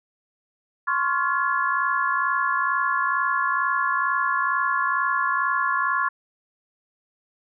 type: chord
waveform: sine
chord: Db major seventh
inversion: third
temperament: equal with one note detuned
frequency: 1046.5 / 1108.7 / 1396.9 / 1702 Hz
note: C6 / Db6 / F6 / Ab6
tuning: 0 / 0 / 0 / +42 cents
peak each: -26 / -25 / -26 / -26 dBFS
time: 0.87-6.09 s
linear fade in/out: 10 ms
effects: none